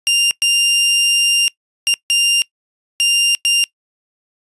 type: tone bursts at uneven times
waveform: sawtooth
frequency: 2794 Hz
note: F7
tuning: in tune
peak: -8 dBFS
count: 6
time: 0.07-0.31 / 0.42-1.48 / 1.87-1.94 / 2.1-2.42 / 3-3.35 / 3.45-3.64 s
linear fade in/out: 0 ms
effects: noise-tail reverb RT60 0.1 s tail -23 dB re dry + resampled to 24000 Hz